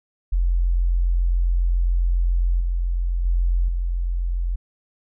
sine tone with level steps, 43.65 Hz, F1, in tune, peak -16 / -19 / -16 / -20 dBFS, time 0.32-4.56 s, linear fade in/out 10 ms, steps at 2.6 / 3.25 / 3.68 s, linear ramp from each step 5 ms, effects none

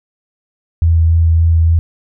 sine tone with vibrato, 82.41 Hz, E2, in tune, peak -7 dBFS, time 0.82-1.79 s, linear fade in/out 0 ms, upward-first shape sine, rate 3.5 Hz, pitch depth 13 cents each way, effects none

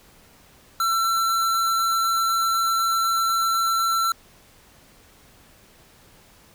square tone, 1346 Hz, E6, 36 cents sharp, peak -20 dBFS, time 0.8-4.12 s, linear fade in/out 2 ms, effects pink hiss -53 dBFS RMS until 6.54 s

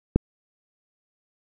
click, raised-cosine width 3 ms, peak -4 dBFS, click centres 0.16 s, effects none

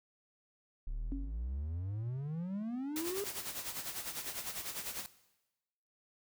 triangle exponential sweep, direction up, 33.14 to 415.3 Hz, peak -34 dBFS, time 0.87-3.24 s, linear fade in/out 0 ms
sine tone with exponential decay, 275.8 Hz, C#4, 9 cents flat, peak -35 dBFS, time 1.12-1.47 s, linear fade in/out 0 ms, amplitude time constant 74 ms
white noise with tremolo, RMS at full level -39 dBFS, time 2.96-5.06 s, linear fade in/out 0 ms, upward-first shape sine, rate 10 Hz, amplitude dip 65%
effects noise-tail reverb RT60 1.0 s tail -17 dB re dry

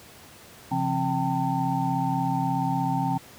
sine tone cluster, 134.7 / 171.3 / 266.6 / 780 / 902 Hz, C#3 / F3 / C4 / G5 / A5, -49 / -33 / +33 / -9 / +43 cents, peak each -29 dBFS, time 0.71-3.18 s, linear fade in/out 10 ms, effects pink hiss -48 dBFS RMS until 3.38 s + high-pass 80 Hz 12 dB/octave

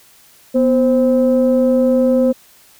sine tone pair together, 246.8 / 523.3 Hz, B3 / C5, -1 / 0 cents, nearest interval octave + minor second, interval 1301 cents, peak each -12 dBFS, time 0.54-2.33 s, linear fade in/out 20 ms, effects tanh soft clip ceiling -5 dBFS + white hiss -48 dBFS RMS until 2.79 s

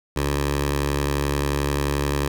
10% pulse tone with notch filter, 71.4 Hz, D2, 48 cents flat, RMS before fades -23 dBFS, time 0.16-2.28 s, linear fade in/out 5 ms, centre 210 Hz, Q 1.8, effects none

